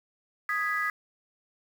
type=chord; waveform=sine; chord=G# minor; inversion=second; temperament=equal; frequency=1244.5 / 1661.2 / 1975.5 Hz; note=D#6 / G#6 / B6; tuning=0 / 0 / 0 cents; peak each=-30 dBFS; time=0.49-0.9 s; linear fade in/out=2 ms; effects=tanh soft clip ceiling -18 dBFS + 8-bit